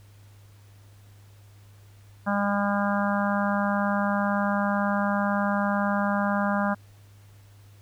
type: harmonic tone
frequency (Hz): 202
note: G#3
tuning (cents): -48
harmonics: 1 / 3 / 4 / 5 / 6 / 7 / 8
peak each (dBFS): -25 / -30 / -31 / -32 / -33 / -33 / -34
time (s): 2.26-6.75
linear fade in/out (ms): 20
effects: added 101 Hz sine -49 dBFS peak until 7.81 s + pink hiss -60 dBFS RMS until 7.81 s